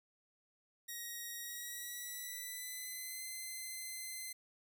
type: tone with pitch glide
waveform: 5% pulse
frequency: 1888 to 2059 Hz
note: A#6 to C7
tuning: +22 to -28 cents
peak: -33 dBFS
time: 0.88-4.33 s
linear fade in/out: 10 ms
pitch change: +150 cents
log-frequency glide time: 1.39-3.25 s
effects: none